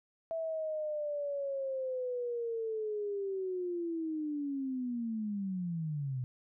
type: linear sweep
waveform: sine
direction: down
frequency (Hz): 659.3 to 123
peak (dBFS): -33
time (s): 0.31-6.24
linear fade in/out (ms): 0
effects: none